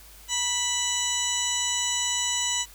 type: harmonic tone with a mistuned harmonic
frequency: 987.8 Hz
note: B5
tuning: in tune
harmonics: 1 / 2 / 3 / 4 / 6 / 7 / 8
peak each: -35 / -35 / -30 / -33 / -31 / -31 / -31 dBFS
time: 0.28-2.66 s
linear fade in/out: 50 ms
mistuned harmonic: 1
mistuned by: -42 cents
effects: added 50 Hz sine -50 dBFS peak until 2.74 s + white hiss -50 dBFS RMS until 2.74 s